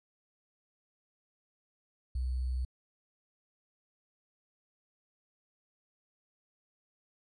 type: tone with sample-and-hold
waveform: sine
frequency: 63.4 Hz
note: B1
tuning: 46 cents sharp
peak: -30 dBFS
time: 2.15-2.65 s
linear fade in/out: 5 ms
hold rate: 4410 Hz
effects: resampled to 24000 Hz